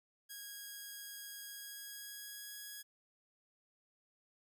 5% pulse tone with pitch glide, 1644 to 1664.1 Hz, G#6 to G#6, -18 to +3 cents, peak -36 dBFS, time 0.29-2.83 s, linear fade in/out 20 ms, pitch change +21 cents, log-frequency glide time 1.49-2.56 s, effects none

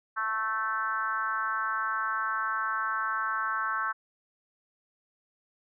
sine tone with frequency modulation, 1318.5 Hz, E6, in tune, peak -27 dBFS, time 0.16-3.93 s, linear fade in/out 20 ms, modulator 220 Hz, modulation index 1.4, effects none

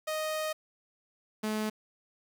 sawtooth tone pair in turn, 622.3 / 215.2 Hz, D#5 / A3, 0 / -38 cents, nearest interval octave + tritone, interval 1838 cents, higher first, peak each -27 / -26 dBFS, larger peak second, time 0.07-0.53 / 1.43-1.7 s, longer first, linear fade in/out 10 ms, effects 9-bit

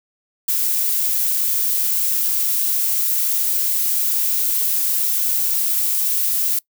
violet noise, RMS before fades -19 dBFS, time 0.48-6.59 s, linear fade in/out 5 ms, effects noise-tail reverb RT60 0.1 s tail -23 dB re dry

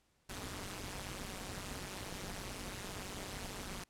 pink noise with amplitude modulation, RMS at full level -40 dBFS, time 0.29-3.84 s, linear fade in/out 5 ms, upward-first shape sine, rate 193 Hz, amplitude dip 100%, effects pink hiss -75 dBFS RMS until 3.89 s + low-pass 11000 Hz 12 dB/octave

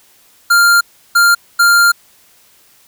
square tone bursts at uneven times, 1396.9 Hz, F6, in tune, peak -7 dBFS, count 3, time 0.5-0.81 / 1.15-1.35 / 1.59-1.92 s, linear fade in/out 10 ms, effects white hiss -49 dBFS RMS until 2.87 s

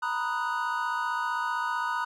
triangle chord, B major seventh, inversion third, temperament equal, 932.3 / 987.8 / 1244.5 / 1480 Hz, A#5 / B5 / D#6 / F#6, 0 / 0 / 0 / 0 cents, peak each -31 dBFS, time 0.02-2.05 s, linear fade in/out 10 ms, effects none

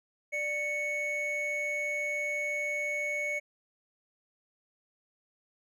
triangle tone pair together, 591.6 / 2217 Hz, D5 / C#7, +13 / 0 cents, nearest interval octave + major seventh, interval 2287 cents, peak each -35 / -29 dBFS, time 0.32-3.4 s, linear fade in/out 20 ms, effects none

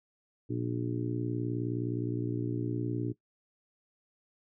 harmonic tone, 59.4 Hz, A#1, 33 cents sharp, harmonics 2 / 3 / 4 / 5 / 6 / 7, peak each -34 / -43 / -42 / -34 / -38 / -43 dBFS, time 0.49-3.13 s, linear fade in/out 20 ms, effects noise-tail reverb RT60 0.1 s tail -18 dB re dry

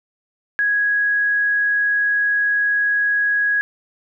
sine tone, 1661.2 Hz, G#6, in tune, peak -15 dBFS, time 0.59-3.61 s, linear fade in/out 0 ms, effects none

